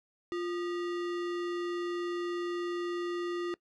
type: tone with sample-and-hold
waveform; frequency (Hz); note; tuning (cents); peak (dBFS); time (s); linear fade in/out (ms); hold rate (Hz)
sine; 349.2; F4; 0; -31; 0.32-3.54; 0; 1575
effects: noise-tail reverb RT60 0.1 s tail -21 dB re dry + low-pass 4000 Hz 12 dB/octave